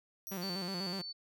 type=tone with exponential decay; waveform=10% pulse; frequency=5770 Hz; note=F#8; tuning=44 cents flat; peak=-35 dBFS; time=0.27-0.83 s; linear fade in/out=0 ms; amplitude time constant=120 ms
type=tone with vibrato; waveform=sawtooth; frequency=185 Hz; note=F#3; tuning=in tune; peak=-34 dBFS; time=0.31-1.02 s; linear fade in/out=10 ms; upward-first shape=square; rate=8.1 Hz; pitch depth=88 cents each way
type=tone with tremolo; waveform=sine; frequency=4501 Hz; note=C#8; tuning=26 cents sharp; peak=-38 dBFS; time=0.41-1.13 s; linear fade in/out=20 ms; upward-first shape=triangle; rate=2.9 Hz; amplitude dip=35%
effects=none